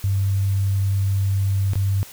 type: tone with dropouts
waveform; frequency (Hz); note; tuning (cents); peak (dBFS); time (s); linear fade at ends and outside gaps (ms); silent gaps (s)
sine; 97.9; G2; -2; -17; 0.04-2.03; 0; 1.734-1.755
effects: white hiss -42 dBFS RMS until 2.12 s